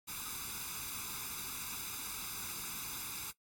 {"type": "noise with comb filter", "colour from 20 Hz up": "white", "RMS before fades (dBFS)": -42, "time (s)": [0.07, 3.32], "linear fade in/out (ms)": 20, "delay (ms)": 0.81, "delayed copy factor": 0.85, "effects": ["noise-tail reverb RT60 0.1 s tail -18 dB re dry", "AAC 64 kbps"]}